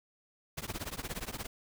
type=noise with tremolo; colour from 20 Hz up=pink; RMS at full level=-36 dBFS; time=0.57-1.47 s; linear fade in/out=10 ms; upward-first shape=triangle; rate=17 Hz; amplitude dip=100%; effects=none